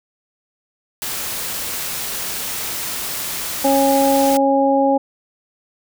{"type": "noise", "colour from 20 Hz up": "white", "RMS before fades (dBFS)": -25, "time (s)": [1.02, 4.37], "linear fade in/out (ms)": 0}
{"type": "harmonic tone", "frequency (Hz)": 274.1, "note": "C#4", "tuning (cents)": -19, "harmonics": [1, 2, 3], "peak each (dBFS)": [-17, -16, -17], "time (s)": [3.64, 4.98], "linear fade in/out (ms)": 10}
{"effects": []}